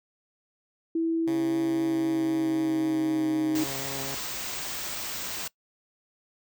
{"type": "tone with pitch glide", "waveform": "sine", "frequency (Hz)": [328.6, 311.8], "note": ["E4", "D#4"], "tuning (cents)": [-5, 4], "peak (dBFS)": -23, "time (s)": [0.95, 3.64], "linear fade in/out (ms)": 5, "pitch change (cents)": -91, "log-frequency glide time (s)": [1.63, 3.44]}
{"type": "tone with vibrato", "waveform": "10% pulse", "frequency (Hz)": 136.8, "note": "C#3", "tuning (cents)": -23, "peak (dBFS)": -27, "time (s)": [1.27, 4.15], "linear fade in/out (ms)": 5, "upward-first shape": "triangle", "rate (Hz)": 3.9, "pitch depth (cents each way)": 20}
{"type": "band-stop noise", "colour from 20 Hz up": "white", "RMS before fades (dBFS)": -34, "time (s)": [3.55, 5.48], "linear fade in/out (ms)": 5, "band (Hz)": [8800, 14000], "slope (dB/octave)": 96}
{"effects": ["noise-tail reverb RT60 0.1 s tail -22 dB re dry"]}